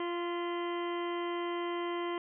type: harmonic tone with a mistuned harmonic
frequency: 347.1 Hz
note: F4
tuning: 11 cents flat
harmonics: 1 / 2 / 3 / 4 / 5 / 6 / 7 / 8 / 9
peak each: -34 / -43 / -39 / -50 / -52 / -46 / -56 / -54 / -48 dBFS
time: 0-2.18 s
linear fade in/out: 2 ms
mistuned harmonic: 6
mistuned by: -37 cents
effects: none